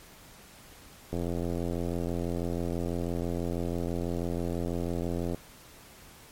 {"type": "click train", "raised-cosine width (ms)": 2, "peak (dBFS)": -19, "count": 364, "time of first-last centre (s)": [1.13, 5.346], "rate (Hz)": 86.1, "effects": ["pink hiss -52 dBFS RMS until 6.31 s", "MP3 64 kbps"]}